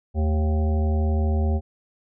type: harmonic tone with a mistuned harmonic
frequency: 77.78 Hz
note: D#2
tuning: in tune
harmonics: 1 / 3 / 5 / 7 / 9 / 10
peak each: -19 / -29 / -33 / -36 / -38 / -39 dBFS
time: 0.14-1.61 s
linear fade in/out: 50 ms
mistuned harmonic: 3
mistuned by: -91 cents
effects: none